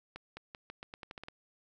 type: accelerating click train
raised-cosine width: 0.3 ms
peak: -28 dBFS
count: 11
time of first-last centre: 0.16-1.284 s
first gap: 210 ms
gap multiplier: 0.85
effects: none